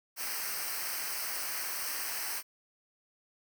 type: noise with comb filter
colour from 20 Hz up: white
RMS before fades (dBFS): -36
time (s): 0.16-2.43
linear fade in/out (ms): 50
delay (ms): 0.28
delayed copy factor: -0.8
effects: none